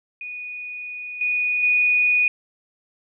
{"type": "tone with level steps", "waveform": "sine", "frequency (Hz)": 2469, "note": "D#7", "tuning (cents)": -14, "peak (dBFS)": [-30, -19, -15], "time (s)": [0.21, 2.28], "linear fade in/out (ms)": 2, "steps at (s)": [1.21, 1.63], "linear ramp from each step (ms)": 2, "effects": []}